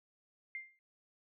sine tone with exponential decay, 2102 Hz, C7, 7 cents sharp, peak -37 dBFS, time 0.55-0.79 s, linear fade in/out 1 ms, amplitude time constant 52 ms, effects noise-tail reverb RT60 0.3 s tail -26 dB re dry

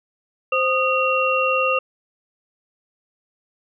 sine tone cluster, 523 / 1235 / 2741 Hz, C5 / D#6 / F7, -1 / -13 / -33 cents, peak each -21 dBFS, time 0.52-1.79 s, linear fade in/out 5 ms, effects none

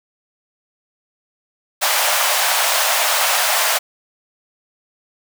pink high-pass noise, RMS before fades -17 dBFS, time 1.81-3.79 s, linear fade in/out 20 ms, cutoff 590 Hz, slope 48 dB/octave, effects none

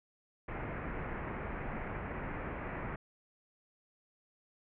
pink low-pass noise, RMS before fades -40 dBFS, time 0.48-2.96 s, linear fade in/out 5 ms, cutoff 2300 Hz, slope 48 dB/octave, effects none

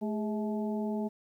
harmonic tone with a mistuned harmonic, 215.2 Hz, A3, 38 cents flat, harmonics 1 / 2 / 3 / 4, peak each -31 / -37 / -41 / -43 dBFS, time 0.01-1.09 s, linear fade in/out 20 ms, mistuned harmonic 2, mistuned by -76 cents, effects 11-bit

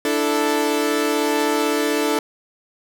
sawtooth chord, D suspended second, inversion none, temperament equal, 293.7 / 329.6 / 440 Hz, D4 / E4 / A4, 0 / 0 / 0 cents, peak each -18 / -21 / -17 dBFS, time 0.05-2.19 s, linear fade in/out 2 ms, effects none

